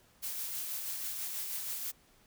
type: noise with tremolo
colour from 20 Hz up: blue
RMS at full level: -37 dBFS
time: 0.22-1.92 s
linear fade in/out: 20 ms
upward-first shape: sine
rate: 6.2 Hz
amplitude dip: 30%
effects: pink hiss -65 dBFS RMS until 2.26 s